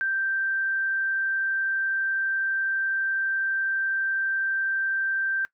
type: tone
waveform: sine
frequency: 1568 Hz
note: G6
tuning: in tune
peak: -23 dBFS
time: 0.01-5.45 s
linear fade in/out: 0 ms
effects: noise-tail reverb RT60 0.1 s tail -19 dB re dry